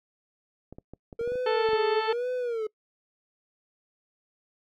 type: clicks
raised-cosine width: 2 ms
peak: -29 dBFS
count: 10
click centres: 0.726 / 0.785 / 0.936 / 1.128 / 1.212 / 1.276 / 1.32 / 1.356 / 1.689 / 1.733 s
type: tone with vibrato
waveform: triangle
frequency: 456.6 Hz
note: A#4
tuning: 36 cents flat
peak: -25 dBFS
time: 1.19-2.67 s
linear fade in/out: 5 ms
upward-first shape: sine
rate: 1.1 Hz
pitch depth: 170 cents each way
type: harmonic tone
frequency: 440 Hz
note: A4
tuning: in tune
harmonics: 1 / 2 / 3 / 4 / 5 / 6 / 7 / 8 / 10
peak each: -25 / -30 / -36 / -37 / -42 / -41 / -41 / -43 / -43 dBFS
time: 1.46-2.13 s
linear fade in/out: 5 ms
effects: noise-tail reverb RT60 0.1 s tail -24 dB re dry